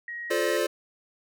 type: tone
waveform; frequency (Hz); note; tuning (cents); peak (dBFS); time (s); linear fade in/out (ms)
sine; 1891; A#6; +24; -33; 0.08-0.57; 2
type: chord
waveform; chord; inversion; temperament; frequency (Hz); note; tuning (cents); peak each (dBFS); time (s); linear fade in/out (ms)
square; D minor seventh; first; equal with one note detuned; 349.2 / 433.4 / 523.3 / 587.3; F4 / A4 / C5 / D5; 0 / -26 / 0 / 0; -30; 0.3-0.67; 10
effects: none